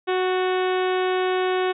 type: harmonic tone with a mistuned harmonic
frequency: 370 Hz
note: F#4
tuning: in tune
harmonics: 1 / 2 / 3 / 4 / 5 / 6 / 7 / 8 / 9 / 10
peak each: -21 / -27 / -31 / -33 / -35 / -37 / -38 / -39 / -40 / -41 dBFS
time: 0.07-1.73 s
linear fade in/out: 20 ms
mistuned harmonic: 5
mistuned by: -32 cents
effects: none